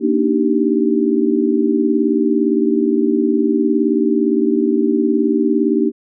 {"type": "chord", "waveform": "sine", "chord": "Eb major seventh", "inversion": "second", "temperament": "just", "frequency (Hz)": [233.3, 291.7, 311.1, 388.9], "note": ["Bb3", "D4", "Eb4", "G4"], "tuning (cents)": [2, -12, 0, -14], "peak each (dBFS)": -18, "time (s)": [0, 5.92], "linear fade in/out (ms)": 50, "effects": []}